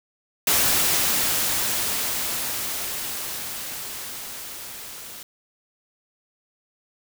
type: noise with level ramp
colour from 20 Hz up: white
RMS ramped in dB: -19 to -39 dBFS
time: 0.47-5.23 s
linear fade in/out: 2 ms
effects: none